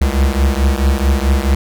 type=beating tone pair; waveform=square; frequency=66.4 / 71 Hz; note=C2 / C#2; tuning=+26 / +42 cents; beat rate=4.6 Hz; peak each=-14 / -16 dBFS; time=0.01-1.55 s; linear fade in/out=5 ms; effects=none

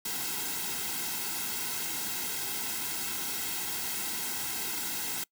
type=noise with comb filter; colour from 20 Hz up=white; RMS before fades=-34 dBFS; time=0.05-5.24 s; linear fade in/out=5 ms; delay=1.7 ms; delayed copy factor=-0.8; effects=noise-tail reverb RT60 0.1 s tail -24 dB re dry

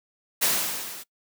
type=noise with level ramp; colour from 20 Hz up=white; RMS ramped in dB=-20 to -41 dBFS; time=0.41-1.04 s; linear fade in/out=20 ms; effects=noise-tail reverb RT60 0.1 s tail -22 dB re dry + high-pass 150 Hz 12 dB/octave

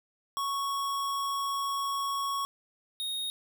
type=tone pair in turn; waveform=square; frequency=1108.7 / 3729 Hz; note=C#6 / A#7; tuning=0 / 0 cents; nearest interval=octave + major sixth; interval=2100 cents; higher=second; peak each=-30 / -32 dBFS; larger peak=first; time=0.37-2.45 / 3-3.3 s; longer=first; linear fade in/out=0 ms; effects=none

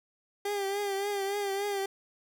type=tone with vibrato; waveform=30% pulse; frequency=400 Hz; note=G4; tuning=35 cents sharp; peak=-27 dBFS; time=0.45-1.86 s; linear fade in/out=5 ms; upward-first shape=triangle; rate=3.5 Hz; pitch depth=60 cents each way; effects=none

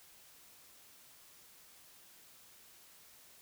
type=silence; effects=white hiss -60 dBFS RMS until 3.41 s

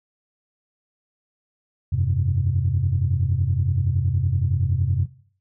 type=chord; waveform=sine; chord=F suspended second; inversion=none; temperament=equal; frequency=87.31 / 98 / 130.81 Hz; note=F2 / G2 / C3; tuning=0 / 0 / 0 cents; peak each=-22 dBFS; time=1.92-5.06 s; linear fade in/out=10 ms; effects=noise-tail reverb RT60 0.5 s tail -17 dB re dry + tanh soft clip ceiling -10 dBFS

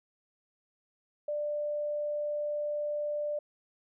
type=tone; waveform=sine; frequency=592 Hz; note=D5; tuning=14 cents sharp; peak=-30 dBFS; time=1.28-3.39 s; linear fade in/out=5 ms; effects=none

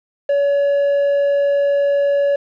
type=tone with quantisation; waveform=triangle; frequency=566 Hz; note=C#5; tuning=36 cents sharp; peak=-11 dBFS; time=0.29-2.36 s; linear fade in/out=5 ms; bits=6; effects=low-pass 3000 Hz 12 dB/octave

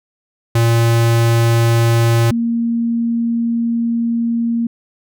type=tone pair in turn; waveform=square / sine; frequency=116 / 232.7 Hz; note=A#2 / A#3; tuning=-8 / -3 cents; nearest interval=octave; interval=1205 cents; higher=second; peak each=-11 / -14 dBFS; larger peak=first; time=0.55-2.31 / 2.31-4.67 s; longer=second; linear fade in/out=5 ms; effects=none

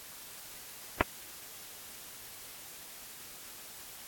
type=clicks; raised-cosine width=0.5 ms; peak=-7 dBFS; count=2; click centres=1.008 / 1.011 s; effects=white hiss -48 dBFS RMS until 4.07 s + AAC 64 kbps

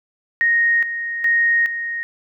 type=tone with tremolo; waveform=sine; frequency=1864.7 Hz; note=A#6; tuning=in tune; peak=-13 dBFS; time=0.41-2.03 s; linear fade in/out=0 ms; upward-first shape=square; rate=1.2 Hz; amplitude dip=65%; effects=none

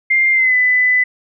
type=tone with pitch glide; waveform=sine; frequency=2105 to 2001 Hz; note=C7 to B6; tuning=+10 to +22 cents; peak=-10 dBFS; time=0.1-1.04 s; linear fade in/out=10 ms; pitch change=-88 cents; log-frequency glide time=0.33-0.55 s; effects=none

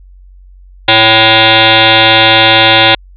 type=tone with frequency modulation; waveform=sine; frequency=2109 Hz; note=C7; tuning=13 cents sharp; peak=-3 dBFS; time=0.88-2.95 s; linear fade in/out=5 ms; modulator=222 Hz; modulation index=7.7; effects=added 46 Hz sine -34 dBFS peak until 3.16 s

